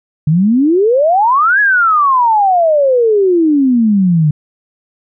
sine exponential two-way sweep, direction up then down, 146.1 to 1704 to 146.1 Hz, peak -7 dBFS, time 0.27-4.31 s, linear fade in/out 5 ms, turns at 1.6 s, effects none

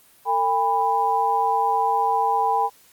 sine tone cluster, 452.2 / 806 / 991 Hz, A4 / G5 / B5, +47 / +48 / +6 cents, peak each -28 / -20 / -22 dBFS, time 0.25-2.7 s, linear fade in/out 50 ms, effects white hiss -54 dBFS RMS until 2.92 s + Opus 32 kbps

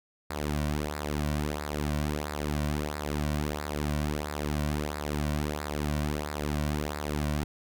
sawtooth tone with flanger, 74.4 Hz, D2, 23 cents sharp, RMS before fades -31 dBFS, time 0.3-7.44 s, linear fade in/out 5 ms, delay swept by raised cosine 0.32 to 2.42 ms, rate 1.5 Hz, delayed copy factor -0.7, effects none

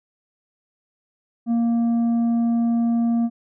sine tone with tanh clipping, 233.1 Hz, A#3, in tune, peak -18 dBFS, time 1.46-3.3 s, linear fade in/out 50 ms, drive 5 dB, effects none

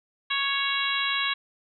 harmonic tone, 554.4 Hz, C#5, in tune, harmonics 2 / 3 / 4 / 5 / 6 / 7, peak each -31 / -31 / -31 / -31 / -31 / -31 dBFS, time 0.3-1.34 s, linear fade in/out 10 ms, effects none

